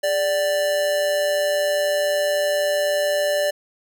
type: tone with amplitude modulation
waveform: square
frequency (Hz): 587.3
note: D5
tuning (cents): 0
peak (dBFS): -17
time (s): 0.03-3.51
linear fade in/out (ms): 10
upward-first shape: sine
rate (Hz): 172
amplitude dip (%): 45
effects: none